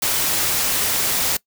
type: noise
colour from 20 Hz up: white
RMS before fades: -20 dBFS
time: 0.02-1.37 s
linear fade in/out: 5 ms
effects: noise-tail reverb RT60 0.1 s tail -22 dB re dry

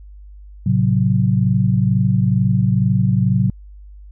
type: chord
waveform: sine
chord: F# diminished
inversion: first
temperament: just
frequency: 111 / 133.2 / 185 Hz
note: A2 / C3 / F#3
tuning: +16 / +31 / 0 cents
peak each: -17 dBFS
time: 0.66-3.5 s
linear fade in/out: 5 ms
effects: added 50 Hz sine -36 dBFS peak until 4.11 s

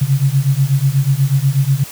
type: beating tone pair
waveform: sine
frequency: 132.8 / 141 Hz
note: C3 / C#3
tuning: +26 / +30 cents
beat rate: 8.2 Hz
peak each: -14 dBFS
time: 0.01-1.84 s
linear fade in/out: 10 ms
effects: white hiss -33 dBFS RMS until 1.91 s

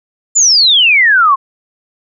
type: exponential sweep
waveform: sine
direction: down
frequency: 7300 to 1046.5 Hz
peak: -5 dBFS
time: 0.35-1.36 s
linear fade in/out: 20 ms
effects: none

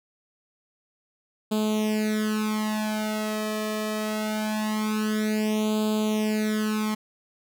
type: tone with flanger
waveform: sawtooth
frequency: 214.7 Hz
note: A3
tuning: 42 cents flat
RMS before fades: -26 dBFS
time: 1.51-6.95 s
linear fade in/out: 10 ms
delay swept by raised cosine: 0.26 to 1.66 ms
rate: 0.23 Hz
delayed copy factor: +0.95
effects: none

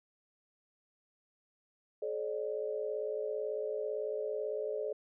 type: tone cluster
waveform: sine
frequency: 428.3 / 543 / 601 Hz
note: A4 / C#5 / D5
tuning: -47 / -36 / +40 cents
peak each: -36 / -40 / -39 dBFS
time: 2.02-4.93 s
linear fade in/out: 5 ms
effects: none

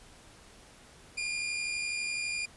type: tone pair together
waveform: sawtooth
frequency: 2400 / 2472 Hz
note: D7 / D#7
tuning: +37 / -12 cents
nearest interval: minor second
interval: 51 cents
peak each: -29 / -36 dBFS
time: 1.17-2.46 s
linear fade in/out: 10 ms
effects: pink hiss -55 dBFS RMS until 2.56 s + resampled to 24000 Hz

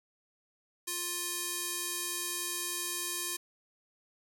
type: tone with band-pass filter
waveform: square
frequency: 351.3 Hz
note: F4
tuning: 10 cents sharp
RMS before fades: -36 dBFS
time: 0.87-3.37 s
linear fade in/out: 10 ms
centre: 10000 Hz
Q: 0.93
effects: none

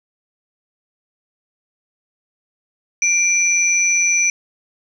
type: tone pair together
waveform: sine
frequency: 2357 / 5939 Hz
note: D7 / F#8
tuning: +6 / +6 cents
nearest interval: octave + major third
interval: 1600 cents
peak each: -16 dBFS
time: 3.02-4.3 s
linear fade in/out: 2 ms
effects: 8-bit

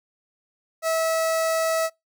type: tone with notch filter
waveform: sawtooth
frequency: 649 Hz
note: E5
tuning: 27 cents flat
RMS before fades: -23 dBFS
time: 0.82-1.9 s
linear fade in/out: 50 ms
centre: 3100 Hz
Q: 1.7
effects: noise-tail reverb RT60 0.2 s tail -26 dB re dry

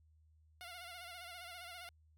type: tone with vibrato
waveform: 10% pulse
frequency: 705 Hz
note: F5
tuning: 16 cents sharp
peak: -40 dBFS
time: 0.61-1.89 s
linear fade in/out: 0 ms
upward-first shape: sine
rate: 15 Hz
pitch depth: 65 cents each way
effects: added 78 Hz sine -65 dBFS peak until 2.17 s

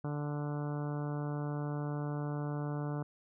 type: harmonic tone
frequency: 146.83 Hz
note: D3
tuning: in tune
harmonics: 1 / 2 / 3 / 4 / 5 / 6 / 7 / 8 / 9 / 10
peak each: -35 / -41 / -45 / -47 / -49 / -51 / -52 / -53 / -54 / -55 dBFS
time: 0.04-3.03 s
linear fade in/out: 5 ms
effects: none

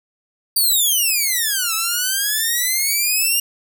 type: exponential two-way sweep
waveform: 5% pulse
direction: down then up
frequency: 4692 to 1294 to 2839 Hz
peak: -7 dBFS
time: 0.56-3.4 s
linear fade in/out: 5 ms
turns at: 1.74 s
effects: none

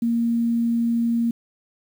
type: tone with quantisation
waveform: sine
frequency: 233.1 Hz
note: A#3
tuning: in tune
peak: -18 dBFS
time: 0.02-1.31 s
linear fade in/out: 5 ms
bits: 8
effects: none

